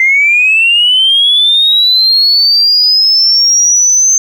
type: linear sweep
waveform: sine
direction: up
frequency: 2064 to 6300 Hz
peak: -4 dBFS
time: 0-4.18 s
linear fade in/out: 2 ms
effects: tanh soft clip ceiling 0 dBFS + 7-bit